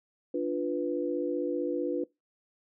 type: chord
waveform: sine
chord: B diminished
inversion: first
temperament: equal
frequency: 293.7 / 349.2 / 493.9 Hz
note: D4 / F4 / B4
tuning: 0 / 0 / 0 cents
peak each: -32 dBFS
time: 0.34-2.04 s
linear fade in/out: 5 ms
effects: noise-tail reverb RT60 0.2 s tail -22 dB re dry